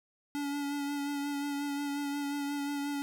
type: tone with vibrato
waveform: square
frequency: 285.4 Hz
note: D4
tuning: 49 cents flat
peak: -33 dBFS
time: 0.35-3.02 s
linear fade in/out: 0 ms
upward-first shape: sine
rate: 5.6 Hz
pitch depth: 21 cents each way
effects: none